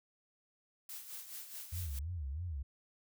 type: noise with tremolo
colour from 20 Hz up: blue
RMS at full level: -45 dBFS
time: 0.89-1.99 s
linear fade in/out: 2 ms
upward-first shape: sine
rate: 4.7 Hz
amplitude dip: 60%
type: tone with vibrato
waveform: sine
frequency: 77.6 Hz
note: D#2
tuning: 4 cents flat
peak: -37 dBFS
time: 1.72-2.63 s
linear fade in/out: 10 ms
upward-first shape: sine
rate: 3.1 Hz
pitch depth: 260 cents each way
effects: none